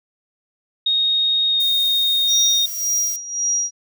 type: tone with pitch glide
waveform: sine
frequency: 3729 to 3703 Hz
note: A#7 to A#7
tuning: 0 to -12 cents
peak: -15 dBFS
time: 0.86-2.66 s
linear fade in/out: 5 ms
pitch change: -12 cents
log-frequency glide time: 1.49-1.58 s
type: noise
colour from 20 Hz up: violet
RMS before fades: -31 dBFS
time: 1.6-3.16 s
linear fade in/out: 2 ms
type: tone with tremolo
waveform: sine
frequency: 5730 Hz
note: F8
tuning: 44 cents sharp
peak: -16 dBFS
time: 2.27-3.71 s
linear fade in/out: 50 ms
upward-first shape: sine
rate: 1.8 Hz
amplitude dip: 80%
effects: none